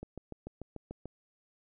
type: click train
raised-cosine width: 2 ms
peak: -28 dBFS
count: 8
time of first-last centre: 0.03-1.056 s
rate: 6.82 Hz
effects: none